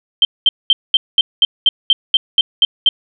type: tone bursts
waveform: sine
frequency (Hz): 3136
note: G7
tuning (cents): 0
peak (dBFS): -6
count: 12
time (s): 0.22-2.89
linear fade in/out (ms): 2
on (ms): 30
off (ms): 210
effects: none